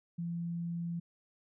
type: tone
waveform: sine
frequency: 170.2 Hz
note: F3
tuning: 44 cents flat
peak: -34 dBFS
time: 0.18-1 s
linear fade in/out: 10 ms
effects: none